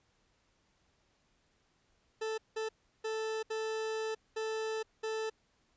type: tone bursts at uneven times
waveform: 40% pulse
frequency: 440 Hz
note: A4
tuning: in tune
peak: -33 dBFS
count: 6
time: 2.21-2.38 / 2.56-2.69 / 3.04-3.43 / 3.5-4.15 / 4.36-4.83 / 5.03-5.3 s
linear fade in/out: 10 ms
effects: pink hiss -73 dBFS RMS until 5.76 s + resampled to 16000 Hz